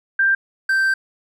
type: tone pair in turn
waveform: sine / triangle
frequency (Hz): 1580 / 1562.8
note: G6 / G6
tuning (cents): +13 / -6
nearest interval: unison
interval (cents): 19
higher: first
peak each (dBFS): -13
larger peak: neither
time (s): 0.19-0.35 / 0.69-0.94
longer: second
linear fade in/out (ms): 5
effects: none

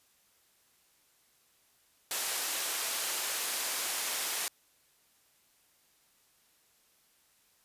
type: band-pass noise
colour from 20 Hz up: white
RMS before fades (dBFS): -34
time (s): 2.11-4.48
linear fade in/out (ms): 0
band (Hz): 420 to 13000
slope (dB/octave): 12
effects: white hiss -68 dBFS RMS until 7.64 s + resampled to 32000 Hz

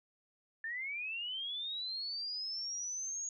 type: linear sweep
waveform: sine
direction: up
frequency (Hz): 1760 to 6700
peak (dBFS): -37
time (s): 0.64-3.29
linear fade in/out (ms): 2
effects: none

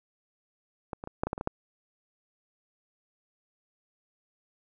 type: clicks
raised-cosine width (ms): 1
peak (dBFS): -20 / -24 / -23 / -12 / -16 / -15 / -22 / -19 / -13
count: 9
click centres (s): 0.932 / 1.039 / 1.074 / 1.235 / 1.27 / 1.331 / 1.379 / 1.411 / 1.474
effects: none

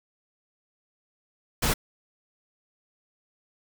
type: noise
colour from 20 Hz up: pink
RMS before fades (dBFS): -24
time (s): 1.62-1.74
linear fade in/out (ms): 10
effects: none

